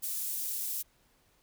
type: high-pass noise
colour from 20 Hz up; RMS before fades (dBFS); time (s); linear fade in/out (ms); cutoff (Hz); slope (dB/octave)
pink; -35; 0.02-0.83; 20; 11000; 12
effects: pink hiss -68 dBFS RMS until 1.42 s